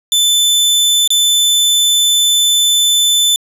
sawtooth tone with dropouts, 3520 Hz, A7, in tune, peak -6 dBFS, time 0.12-3.36 s, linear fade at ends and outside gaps 1 ms, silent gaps 1.076-1.104 s, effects resampled to 32000 Hz + 7-bit

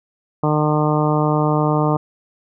harmonic tone, 151.4 Hz, D#3, 47 cents flat, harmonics 1 / 2 / 3 / 4 / 5 / 6 / 7 / 8, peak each -18 / -21 / -23 / -24 / -25 / -26 / -26 / -27 dBFS, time 0.43-1.97 s, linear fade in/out 5 ms, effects none

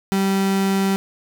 35% pulse tone, 194.3 Hz, G3, 15 cents flat, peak -15 dBFS, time 0.12-0.96 s, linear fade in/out 0 ms, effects none

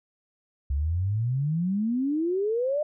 sine exponential sweep, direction up, 66.4 to 616 Hz, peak -23 dBFS, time 0.7-2.83 s, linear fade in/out 5 ms, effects none

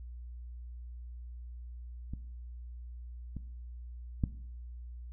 clicks, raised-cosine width 5 ms, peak -27 / -27 / -16 dBFS, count 3, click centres 2.136 / 3.367 / 4.238 s, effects noise-tail reverb RT60 0.7 s tail -17 dB re dry + added 60 Hz sine -42 dBFS peak until 5.12 s

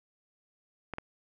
clicks, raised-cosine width 0.5 ms, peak -21 dBFS, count 2, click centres 0.937 / 0.984 s, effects none

